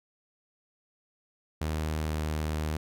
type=tone with pitch glide; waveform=sawtooth; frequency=77.78 to 77.24 Hz; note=D#2 to D#2; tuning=0 to -12 cents; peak=-25 dBFS; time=1.61-2.77 s; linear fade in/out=5 ms; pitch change=-12 cents; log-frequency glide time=2.03-2.12 s; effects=none